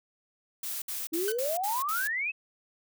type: noise bursts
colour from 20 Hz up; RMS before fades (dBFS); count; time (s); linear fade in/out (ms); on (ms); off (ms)
blue; -35; 6; 0.63-2.075; 5; 190; 61
type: exponential sweep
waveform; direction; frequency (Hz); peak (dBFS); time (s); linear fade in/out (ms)
sine; up; 311.1 to 2653; -28; 1.12-2.32; 20
type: tone with exponential decay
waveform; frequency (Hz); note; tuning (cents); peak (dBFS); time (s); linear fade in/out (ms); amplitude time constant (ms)
sawtooth; 1517; F#6; +43; -26; 1.28-1.4; 2; 25
effects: none